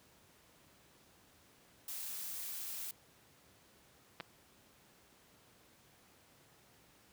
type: noise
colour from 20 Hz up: blue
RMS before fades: -43 dBFS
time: 1.88-2.91 s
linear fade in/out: 2 ms
type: clicks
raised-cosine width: 0.3 ms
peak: -27 dBFS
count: 2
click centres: 4.201 / 4.207 s
effects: pink hiss -65 dBFS RMS until 7.12 s + high-pass 80 Hz 12 dB/octave